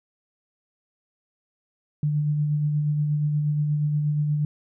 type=tone with tremolo; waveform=sine; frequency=148.9 Hz; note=D3; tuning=24 cents sharp; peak=-19 dBFS; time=2.03-4.45 s; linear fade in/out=2 ms; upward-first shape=sine; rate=8.4 Hz; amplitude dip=30%; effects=none